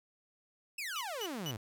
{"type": "exponential sweep", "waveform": "sawtooth", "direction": "down", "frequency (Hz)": [2723, 100.3], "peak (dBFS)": -34, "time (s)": [0.78, 1.57], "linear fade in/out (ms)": 5}
{"type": "tone bursts", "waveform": "35% pulse", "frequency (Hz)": 2960, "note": "F#7", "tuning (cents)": 0, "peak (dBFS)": -36, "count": 3, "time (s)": [0.96, 1.51], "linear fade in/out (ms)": 0, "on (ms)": 50, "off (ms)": 200}
{"effects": []}